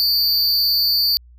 square tone with amplitude modulation, 4579 Hz, D8, 45 cents flat, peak -11 dBFS, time 0-1.17 s, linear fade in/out 0 ms, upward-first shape sine, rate 238 Hz, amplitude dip 100%, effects added 60 Hz sine -43 dBFS peak until 1.38 s

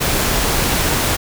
pink noise, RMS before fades -17 dBFS, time 0-1.17 s, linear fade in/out 20 ms, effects none

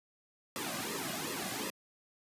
pink noise with flanger, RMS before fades -37 dBFS, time 0.56-1.7 s, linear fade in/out 0 ms, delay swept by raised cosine 1.3 to 2.26 ms, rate 2.7 Hz, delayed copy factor -0.85, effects high-pass 200 Hz 12 dB/octave + resampled to 32000 Hz

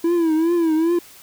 triangle tone with vibrato, 329.6 Hz, E4, in tune, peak -13 dBFS, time 0.04-0.99 s, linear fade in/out 5 ms, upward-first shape triangle, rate 2.5 Hz, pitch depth 110 cents each way, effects white hiss -45 dBFS RMS until 1.22 s

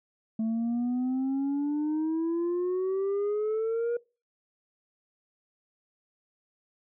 sine exponential sweep, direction up, 220 to 479 Hz, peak -23 dBFS, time 0.39-3.97 s, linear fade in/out 5 ms, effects noise-tail reverb RT60 0.3 s tail -24 dB re dry + tanh soft clip ceiling -25 dBFS

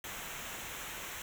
pink noise with comb filter, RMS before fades -43 dBFS, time 0.04-1.22 s, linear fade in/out 2 ms, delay 0.21 ms, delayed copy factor -0.65, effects none

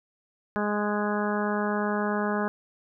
harmonic tone with a mistuned harmonic, 207.7 Hz, G#3, in tune, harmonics 1 / 2 / 3 / 4 / 5 / 6 / 7 / 8, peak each -28 / -31 / -33 / -34 / -35 / -36 / -36 / -37 dBFS, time 0.56-2.48 s, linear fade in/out 0 ms, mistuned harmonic 7, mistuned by +20 cents, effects none

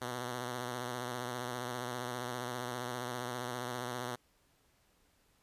5% pulse tone with vibrato, 123.47 Hz, B2, in tune, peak -26 dBFS, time 0.01-4.16 s, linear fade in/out 10 ms, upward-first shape triangle, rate 15 Hz, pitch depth 63 cents each way, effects pink hiss -71 dBFS RMS until 5.42 s + resampled to 32000 Hz

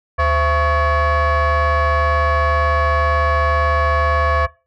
sine tone with frequency modulation, 518 Hz, C5, 17 cents flat, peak -10 dBFS, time 0.18-4.47 s, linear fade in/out 20 ms, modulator 594 Hz, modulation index 1.9, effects noise-tail reverb RT60 0.3 s tail -22 dB re dry + tanh soft clip ceiling -12 dBFS

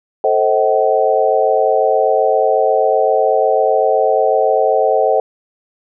sine chord, A diminished seventh, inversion none, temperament just, 440 / 528 / 633.6 / 760.3 Hz, A4 / C5 / Eb5 / Gb5, 0 / +16 / +31 / +47 cents, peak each -16 dBFS, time 0.24-5.2 s, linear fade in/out 2 ms, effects none

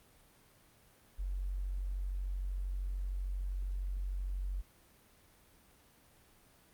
sine tone, 46.49 Hz, F#1, 9 cents sharp, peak -34 dBFS, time 1.18-4.62 s, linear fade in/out 20 ms, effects pink hiss -64 dBFS RMS until 6.73 s + Opus 32 kbps

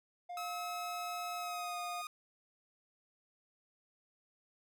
triangle tone, 707 Hz, F5, 21 cents sharp, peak -39 dBFS, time 0.29-2.02 s, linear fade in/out 10 ms
sawtooth tone with pitch glide, 1288 to 1233.4 Hz, E6 to D#6, -41 to -16 cents, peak -37 dBFS, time 0.37-2.07 s, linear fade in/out 2 ms, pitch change -75 cents, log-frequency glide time 1.36-1.79 s
effects none

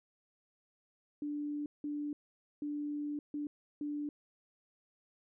sine tone bursts at uneven times, 293.7 Hz, D4, in tune, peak -35 dBFS, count 5, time 1.22-1.66 / 1.84-2.13 / 2.62-3.19 / 3.34-3.47 / 3.81-4.09 s, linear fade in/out 2 ms, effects none

